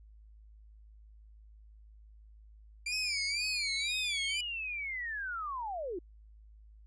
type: tone with vibrato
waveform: sawtooth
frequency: 2349 Hz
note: D7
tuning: in tune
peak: -30 dBFS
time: 2.86-4.41 s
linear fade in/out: 5 ms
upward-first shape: sine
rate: 2 Hz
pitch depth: 130 cents each way
type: linear sweep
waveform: sine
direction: down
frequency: 5420 to 325.7 Hz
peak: -35 dBFS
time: 2.92-5.99 s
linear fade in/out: 5 ms
effects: added 53 Hz sine -53 dBFS peak until 6.86 s + resampled to 22050 Hz